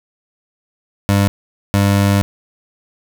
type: tone bursts at uneven times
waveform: 25% pulse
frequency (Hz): 100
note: G2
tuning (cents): +35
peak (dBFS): -7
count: 2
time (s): 1.09-1.28 / 1.74-2.22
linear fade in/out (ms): 0
effects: none